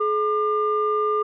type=tone pair together; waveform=sine; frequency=425.7 / 1200 Hz; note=G#4 / D6; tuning=+43 / +37 cents; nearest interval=octave + tritone; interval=1794 cents; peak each=-21 dBFS; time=0-1.23 s; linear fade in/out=10 ms; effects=tanh soft clip ceiling -12 dBFS